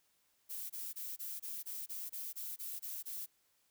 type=noise bursts; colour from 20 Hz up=violet; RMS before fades=-43 dBFS; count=12; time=0.49-3.263 s; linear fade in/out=20 ms; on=210 ms; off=23 ms; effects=white hiss -75 dBFS RMS until 3.7 s